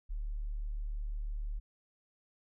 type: tone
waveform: sine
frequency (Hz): 37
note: D1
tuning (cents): +14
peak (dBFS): -34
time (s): 0.09-1.6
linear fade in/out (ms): 20
effects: none